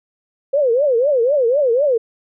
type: tone with vibrato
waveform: sine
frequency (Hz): 523.3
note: C5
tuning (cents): 0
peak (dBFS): -12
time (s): 0.53-1.98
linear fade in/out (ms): 10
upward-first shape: triangle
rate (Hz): 4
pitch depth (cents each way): 280
effects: none